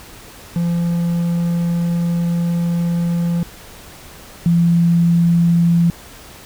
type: tone pair in turn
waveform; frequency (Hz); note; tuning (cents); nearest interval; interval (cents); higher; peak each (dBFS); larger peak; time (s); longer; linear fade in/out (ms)
triangle / sine; 171.1 / 170.13; F3 / F3; -35 / -45; unison; 10; first; -13 / -10; second; 0.56-3.43 / 4.46-5.9; first; 0
effects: pink hiss -39 dBFS RMS until 6.45 s